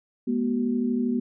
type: tone cluster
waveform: sine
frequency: 209.8 / 242.4 / 378.6 Hz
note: G#3 / B3 / F#4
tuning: +18 / -32 / +40 cents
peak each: -30 / -23 / -32 dBFS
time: 0.27-1.2 s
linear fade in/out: 10 ms
effects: none